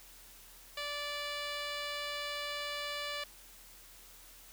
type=tone with low-pass filter; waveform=10% pulse; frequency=583 Hz; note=D5; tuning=13 cents flat; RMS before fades=-39 dBFS; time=0.77-3.24 s; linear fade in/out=5 ms; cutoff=5300 Hz; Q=2.5; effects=added 40 Hz sine -61 dBFS peak until 4.52 s + white hiss -56 dBFS RMS until 4.52 s